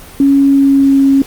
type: tone with pitch glide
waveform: sine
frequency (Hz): 277.2 to 273.2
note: C#4 to C#4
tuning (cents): 0 to -25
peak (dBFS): -5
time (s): 0.2-1.22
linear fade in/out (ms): 2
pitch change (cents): -25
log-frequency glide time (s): 0.38-1.05
effects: pink hiss -34 dBFS RMS until 1.26 s + Opus 32 kbps